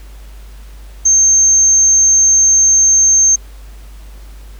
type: tone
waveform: sine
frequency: 6350 Hz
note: G8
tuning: 21 cents sharp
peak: -6 dBFS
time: 1.05-3.36 s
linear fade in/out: 10 ms
effects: added 50 Hz sine -31 dBFS peak until 4.59 s + pink hiss -45 dBFS RMS until 4.59 s